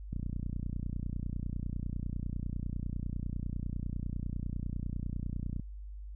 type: click train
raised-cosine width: 5 ms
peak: -24 dBFS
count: 165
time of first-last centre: 0.13-5.597 s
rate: 30 Hz
effects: added 50 Hz sine -41 dBFS peak until 6.15 s